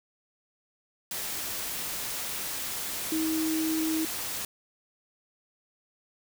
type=tone in noise; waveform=sine; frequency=318.1 Hz; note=D#4; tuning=38 cents sharp; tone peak=-26 dBFS; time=3.12-4.05 s; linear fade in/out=2 ms; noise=white; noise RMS=-34 dBFS; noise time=1.11-4.45 s; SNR=+5 dB; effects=none